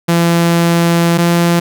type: tone pair in turn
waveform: sawtooth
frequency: 169.6 / 171.27 Hz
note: E3 / F3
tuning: +50 / -33 cents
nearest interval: unison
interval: 17 cents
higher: second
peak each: -5 dBFS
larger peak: neither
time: 0.08-1.18 / 1.18-1.6 s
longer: first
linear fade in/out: 10 ms
effects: none